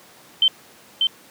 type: tone with echo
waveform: sine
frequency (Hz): 3100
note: G7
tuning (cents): -20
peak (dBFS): -12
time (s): 0.42-0.48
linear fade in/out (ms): 2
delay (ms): 590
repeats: 1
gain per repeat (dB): -3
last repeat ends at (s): 1.07
effects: pink hiss -48 dBFS RMS until 1.3 s + high-pass 200 Hz 12 dB/octave